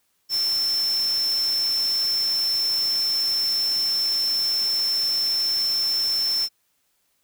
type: tone in noise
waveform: sine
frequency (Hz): 5350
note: E8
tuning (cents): +25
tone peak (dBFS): -20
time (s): 0.29-6.49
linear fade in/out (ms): 50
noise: white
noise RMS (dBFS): -36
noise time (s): 0.29-6.49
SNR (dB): +13
effects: white hiss -69 dBFS RMS until 7.23 s